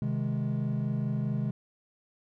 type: chord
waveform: triangle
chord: Ab major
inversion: first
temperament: equal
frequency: 130.81 / 155.56 / 207.7 Hz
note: C3 / Eb3 / Ab3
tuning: 0 / 0 / 0 cents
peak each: -28 / -31 / -30 dBFS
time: 0.02-1.51 s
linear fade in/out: 2 ms
effects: tanh soft clip ceiling -18 dBFS